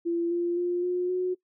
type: tone with pitch steps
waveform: sine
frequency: 340.1 / 346.2 / 352.5 / 358.9 / 365.4 Hz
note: F4 / F4 / F4 / F4 / F#4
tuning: -46 / -15 / +16 / +47 / -22 cents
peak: -24 dBFS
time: 0.05-1.35 s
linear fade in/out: 20 ms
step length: 260 ms
effects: noise-tail reverb RT60 0.1 s tail -20 dB re dry